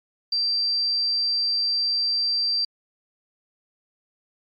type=tone; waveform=sine; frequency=4699 Hz; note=D8; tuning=in tune; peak=-20 dBFS; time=0.32-2.65 s; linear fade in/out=5 ms; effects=MP3 64 kbps